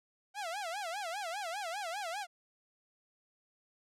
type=tone with vibrato; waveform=sawtooth; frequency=740 Hz; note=F#5; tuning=in tune; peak=-33 dBFS; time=0.34-2.27 s; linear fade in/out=50 ms; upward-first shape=sine; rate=5 Hz; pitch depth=220 cents each way; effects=low-pass 10000 Hz 12 dB/octave